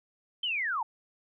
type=linear sweep; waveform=sine; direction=down; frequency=3149 to 830.6 Hz; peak=-28 dBFS; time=0.43-0.83 s; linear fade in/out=5 ms; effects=none